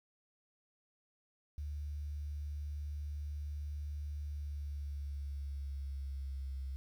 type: tone with pitch glide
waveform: sine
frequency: 73.42 to 66.94 Hz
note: D2 to C2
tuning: 0 to +40 cents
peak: -38 dBFS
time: 1.58-6.76 s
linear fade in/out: 0 ms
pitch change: -160 cents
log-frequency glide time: 4.23-6.58 s
effects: 11-bit